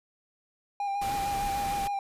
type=tone with vibrato; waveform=triangle; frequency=801 Hz; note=G5; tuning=37 cents sharp; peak=-26 dBFS; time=0.8-1.99 s; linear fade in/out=2 ms; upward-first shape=square; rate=6.6 Hz; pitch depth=20 cents each way
type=noise; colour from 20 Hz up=pink; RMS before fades=-37 dBFS; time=1.01-1.88 s; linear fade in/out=10 ms
effects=resampled to 32000 Hz